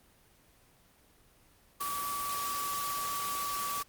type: tone in noise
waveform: sine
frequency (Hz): 1147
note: D6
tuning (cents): -41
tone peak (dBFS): -34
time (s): 1.8-3.83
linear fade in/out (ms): 10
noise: white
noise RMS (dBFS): -38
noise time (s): 1.8-3.83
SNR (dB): +1
effects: pink hiss -63 dBFS RMS until 3.88 s + Opus 24 kbps